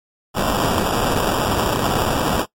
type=noise with sample-and-hold; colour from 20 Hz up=violet; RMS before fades=-19 dBFS; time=0.34-2.46 s; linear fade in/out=50 ms; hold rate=2100 Hz; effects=noise-tail reverb RT60 0.1 s tail -19 dB re dry + MP3 64 kbps